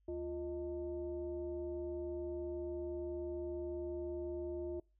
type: tone with frequency modulation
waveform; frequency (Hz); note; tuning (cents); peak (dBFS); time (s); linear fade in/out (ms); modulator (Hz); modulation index
sine; 349.2; F4; 0; -38; 0.08-4.8; 5; 274; 0.7
effects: noise-tail reverb RT60 0.3 s tail -26 dB re dry + added 50 Hz sine -70 dBFS peak until 4.99 s